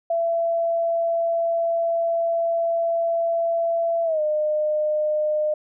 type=tone with pitch glide; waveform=sine; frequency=671 to 608.2 Hz; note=E5 to D#5; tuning=+31 to -40 cents; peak=-19 dBFS; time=0.1-5.54 s; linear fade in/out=5 ms; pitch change=-171 cents; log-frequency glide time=4.04-4.21 s; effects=none